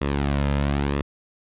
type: tone with flanger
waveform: sawtooth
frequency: 70.7 Hz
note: C#2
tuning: 35 cents sharp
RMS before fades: -23 dBFS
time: 0.01-1.02 s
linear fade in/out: 5 ms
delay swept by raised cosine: 1.3 to 2.7 ms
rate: 1 Hz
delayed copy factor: -0.6
effects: resampled to 8000 Hz